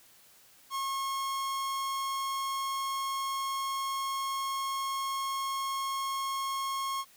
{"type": "tone", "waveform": "45% pulse", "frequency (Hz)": 1085, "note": "C#6", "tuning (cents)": -37, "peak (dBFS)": -31, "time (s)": [0.7, 7.05], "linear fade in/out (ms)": 50, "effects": ["white hiss -59 dBFS RMS until 7.16 s"]}